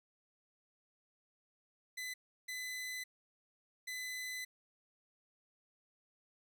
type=tone bursts at uneven times; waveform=sawtooth; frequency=2011 Hz; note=B6; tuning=31 cents sharp; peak=-37 dBFS; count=3; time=1.97-2.14 / 2.48-3.04 / 3.87-4.45 s; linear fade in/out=10 ms; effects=none